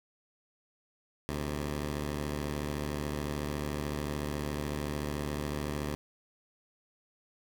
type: tone pair together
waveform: 10% pulse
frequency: 73.77 / 131.2 Hz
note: D2 / C3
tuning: +8 / +5 cents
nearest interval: minor seventh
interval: 997 cents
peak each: -25 / -34 dBFS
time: 1.29-5.95 s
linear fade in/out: 0 ms
effects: none

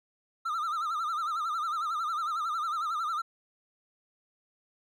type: tone with vibrato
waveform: triangle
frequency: 1278 Hz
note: D#6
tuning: 46 cents sharp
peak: -27 dBFS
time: 0.45-3.22 s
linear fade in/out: 10 ms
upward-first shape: sine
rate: 11 Hz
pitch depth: 120 cents each way
effects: none

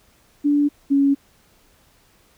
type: tone pair in turn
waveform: sine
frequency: 290 / 278.7 Hz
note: D4 / C#4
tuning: -22 / +9 cents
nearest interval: minor second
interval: 69 cents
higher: first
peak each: -14 / -13 dBFS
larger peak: second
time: 0.44-0.69 / 0.9-1.15 s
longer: neither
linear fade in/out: 20 ms
effects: pink hiss -57 dBFS RMS until 2.37 s

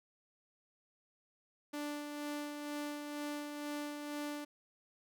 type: tone with tremolo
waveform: sawtooth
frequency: 293.7 Hz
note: D4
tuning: in tune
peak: -34 dBFS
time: 1.73-4.45 s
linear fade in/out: 10 ms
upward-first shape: sine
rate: 2.1 Hz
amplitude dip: 40%
effects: none

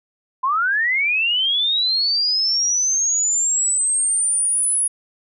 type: linear sweep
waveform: sine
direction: up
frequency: 1001 to 10400 Hz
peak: -16 dBFS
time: 0.43-4.88 s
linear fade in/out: 10 ms
effects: none

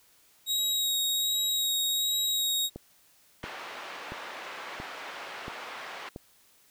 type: tone with vibrato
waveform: sawtooth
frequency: 3795 Hz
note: A#7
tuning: 30 cents sharp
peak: -23 dBFS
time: 0.46-2.7 s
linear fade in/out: 50 ms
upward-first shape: sine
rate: 1.3 Hz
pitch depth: 14 cents each way
type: click train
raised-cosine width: 2 ms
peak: -25 dBFS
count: 6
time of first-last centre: 2.76-6.161 s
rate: 1.47 Hz
type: band-pass noise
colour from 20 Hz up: pink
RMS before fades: -41 dBFS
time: 3.43-6.09 s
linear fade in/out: 2 ms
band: 700 to 2800 Hz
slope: 12 dB/octave
effects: white hiss -62 dBFS RMS until 6.7 s

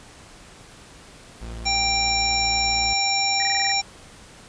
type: tone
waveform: 40% pulse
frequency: 56.9 Hz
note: A#1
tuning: 41 cents flat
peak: -31 dBFS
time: 1.41-2.94 s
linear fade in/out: 10 ms
type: harmonic tone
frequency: 788 Hz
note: G5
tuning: 9 cents sharp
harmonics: 1 / 3 / 5 / 7 / 9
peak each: -25 / -25 / -30 / -23 / -29 dBFS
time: 1.65-3.82 s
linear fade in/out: 20 ms
type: tone bursts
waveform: sine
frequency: 1889 Hz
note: A#6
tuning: 22 cents sharp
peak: -27 dBFS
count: 7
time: 3.4-3.717 s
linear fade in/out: 0 ms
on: 23 ms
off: 26 ms
effects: pink hiss -46 dBFS RMS until 4.48 s + resampled to 22050 Hz

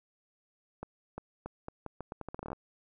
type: accelerating click train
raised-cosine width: 1 ms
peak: -25 dBFS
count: 17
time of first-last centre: 0.83-2.531 s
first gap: 350 ms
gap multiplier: 0.8
effects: none

